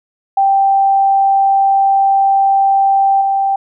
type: tone with level steps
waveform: sine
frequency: 784 Hz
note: G5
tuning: in tune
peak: -8 / -11 dBFS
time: 0.37-3.56 s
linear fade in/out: 5 ms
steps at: 3.21 s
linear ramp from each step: 5 ms
effects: none